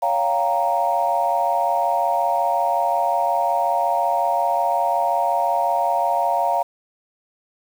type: chord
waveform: sine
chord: G half-diminished seventh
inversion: second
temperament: equal with one note detuned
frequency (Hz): 563.4 / 698.5 / 784 / 932.3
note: Db5 / F5 / G5 / Bb5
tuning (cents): +28 / 0 / 0 / 0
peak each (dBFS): -25 / -20 / -25 / -21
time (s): 0.02-6.63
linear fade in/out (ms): 10
effects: tanh soft clip ceiling -7 dBFS + 7-bit